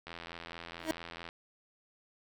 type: click train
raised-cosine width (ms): 0.3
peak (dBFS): -27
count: 104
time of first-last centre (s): 0.07-1.289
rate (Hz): 84.5
type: tone with exponential growth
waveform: 25% pulse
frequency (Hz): 317.8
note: D#4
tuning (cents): +37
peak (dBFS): -22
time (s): 0.8-0.91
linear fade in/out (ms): 0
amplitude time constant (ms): 22
effects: none